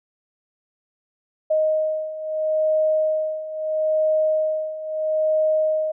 sine beating tone pair, 623 / 623.76 Hz, D#5 / D#5, +2 / +4 cents, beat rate 0.76 Hz, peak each -24 / -20 dBFS, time 1.5-5.92 s, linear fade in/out 10 ms, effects none

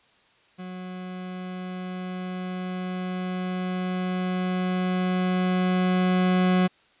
40% pulse tone with level ramp, 183.2 Hz, F#3, 17 cents flat, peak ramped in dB -34 to -17 dBFS, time 0.58-6.68 s, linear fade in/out 20 ms, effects white hiss -60 dBFS RMS until 7 s + resampled to 8000 Hz

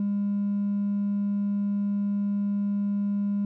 sine tone with hard clipping, 202.4 Hz, G#3, 44 cents flat, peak -24 dBFS, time 0-3.45 s, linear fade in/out 2 ms, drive 1 dB, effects none

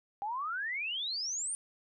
sine exponential sweep, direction up, 787 to 9397 Hz, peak -33 dBFS, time 0.22-1.55 s, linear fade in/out 0 ms, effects none

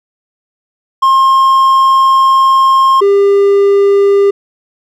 triangle tone pair in turn, 1067 / 399.7 Hz, C6 / G4, +34 / +34 cents, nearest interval octave + perfect fourth, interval 1700 cents, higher first, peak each -3 dBFS, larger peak neither, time 1.02-3.01 / 3.01-4.31 s, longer first, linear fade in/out 10 ms, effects none

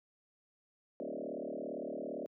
sine tone with frequency modulation, 420.2 Hz, G#4, 20 cents sharp, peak -37 dBFS, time 1-2.26 s, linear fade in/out 0 ms, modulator 37.6 Hz, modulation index 5.5, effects high-pass 200 Hz 12 dB/octave

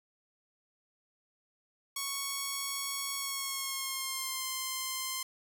5% pulse tone with pitch glide, 1108.7 to 1046.5 Hz, C#6 to C6, 0 to 0 cents, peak -22 dBFS, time 1.96-5.23 s, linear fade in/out 5 ms, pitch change -100 cents, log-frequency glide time 3.17-4.45 s, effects none

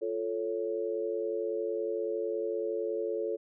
sine chord, F augmented, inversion none, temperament equal, 349.2 / 440 / 554.4 Hz, F4 / A4 / C#5, 0 / 0 / 0 cents, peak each -36 / -32 / -36 dBFS, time 0.01-3.37 s, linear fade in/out 20 ms, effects none

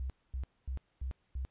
sine tone bursts, 64.8 Hz, C2, 16 cents flat, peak -34 dBFS, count 5, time 0-1.45 s, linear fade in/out 0 ms, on 98 ms, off 240 ms, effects pink hiss -75 dBFS RMS until 1.5 s + resampled to 8000 Hz

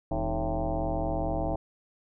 sine tone with frequency modulation, 314.7 Hz, D#4, 20 cents sharp, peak -26 dBFS, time 0.11-1.56 s, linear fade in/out 5 ms, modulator 117 Hz, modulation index 4.2, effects none

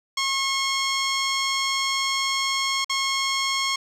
10% pulse tone with dropouts, 1084 Hz, C#6, 39 cents flat, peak -13 dBFS, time 0.17-3.76 s, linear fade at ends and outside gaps 5 ms, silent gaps 2.846-2.895 s, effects low-pass 8000 Hz 12 dB/octave + 8-bit

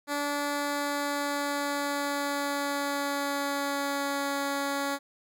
10% pulse tone with pitch glide, 288.6 to 280.2 Hz, D4 to C#4, -30 to +19 cents, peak -20 dBFS, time 0.07-4.99 s, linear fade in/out 50 ms, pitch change -51 cents, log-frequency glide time 0.45-4.4 s, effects none

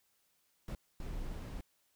brown noise bursts at uneven times, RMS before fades -41 dBFS, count 2, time 0.68-0.75 / 1-1.61 s, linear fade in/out 2 ms, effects white hiss -75 dBFS RMS until 1.95 s

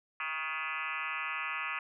sine tone with frequency modulation, 1866 Hz, A#6, 1 cent sharp, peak -33 dBFS, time 0.2-1.79 s, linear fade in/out 2 ms, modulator 152 Hz, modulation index 5.5, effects none

